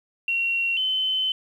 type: tone pair in turn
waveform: sine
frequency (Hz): 2739 / 3054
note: F7 / G7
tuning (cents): -34 / -46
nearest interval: major second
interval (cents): 188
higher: second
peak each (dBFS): -21 / -21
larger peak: neither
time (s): 0.28-0.77 / 0.77-1.32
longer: second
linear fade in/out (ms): 2
effects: 9-bit